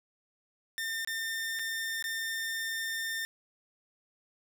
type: tone with dropouts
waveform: sawtooth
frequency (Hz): 1806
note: A6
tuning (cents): +45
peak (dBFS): -29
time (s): 0.78-3.25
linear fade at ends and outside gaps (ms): 0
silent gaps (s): 1.048-1.074 / 1.59-1.594 / 2.025-2.041
effects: none